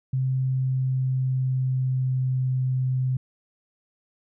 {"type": "tone with pitch glide", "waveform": "sine", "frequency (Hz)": [130.81, 129.16], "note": ["C3", "C3"], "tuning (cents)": [0, -22], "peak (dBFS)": -21, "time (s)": [0.13, 3.17], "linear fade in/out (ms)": 5, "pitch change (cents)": -22, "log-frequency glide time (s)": [0.37, 2.51], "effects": []}